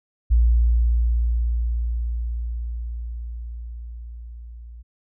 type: tone with level ramp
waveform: sine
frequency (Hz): 58.27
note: A#1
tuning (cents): 0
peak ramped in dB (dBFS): -12 to -37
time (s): 0.3-4.83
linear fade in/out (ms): 20
effects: none